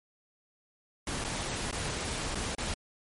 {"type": "noise with dropouts", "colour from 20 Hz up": "pink", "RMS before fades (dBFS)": -34, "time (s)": [1.07, 2.74], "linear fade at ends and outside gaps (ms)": 2, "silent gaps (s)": [[1.241, 1.247], [1.712, 1.726], [2.348, 2.354], [2.55, 2.582]], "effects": ["MP3 48 kbps"]}